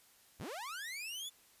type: linear sweep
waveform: sawtooth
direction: up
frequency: 31.08 to 3530 Hz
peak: -38 dBFS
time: 0.39-1.3 s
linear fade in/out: 20 ms
effects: white hiss -65 dBFS RMS until 1.6 s + resampled to 32000 Hz